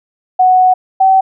sine tone pair in turn, 740 / 764.8 Hz, F#5 / G5, 0 / -43 cents, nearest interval minor second, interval 57 cents, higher second, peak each -5 dBFS, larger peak neither, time 0.39-0.74 / 1-1.21 s, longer first, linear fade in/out 10 ms, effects none

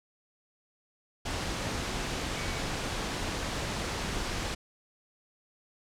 sine tone in noise, 2250 Hz, C#7, 25 cents sharp, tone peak -44 dBFS, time 2.36-2.6 s, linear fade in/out 10 ms, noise pink, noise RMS -33 dBFS, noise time 1.25-4.55 s, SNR -14 dB, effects low-pass 7000 Hz 12 dB/octave

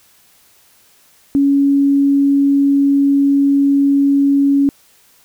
sine tone, 279.5 Hz, C#4, 14 cents sharp, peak -9 dBFS, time 1.35-4.69 s, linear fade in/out 0 ms, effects white hiss -51 dBFS RMS until 5.24 s

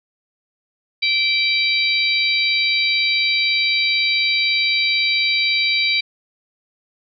harmonic tone, 777 Hz, G5, 16 cents flat, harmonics 3 / 4 / 5 / 6, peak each -18 / -30 / -20 / -23 dBFS, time 1.02-6.01 s, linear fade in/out 10 ms, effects none

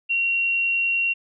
sine tone, 2745 Hz, F7, 31 cents flat, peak -19 dBFS, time 0.09-1.14 s, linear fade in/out 20 ms, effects none

